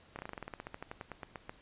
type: slowing click train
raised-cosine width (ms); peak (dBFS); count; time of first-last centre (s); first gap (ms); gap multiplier
0.5; -26; 20; 0.16-1.495; 29; 1.09
effects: pink hiss -61 dBFS RMS until 1.61 s + resampled to 8000 Hz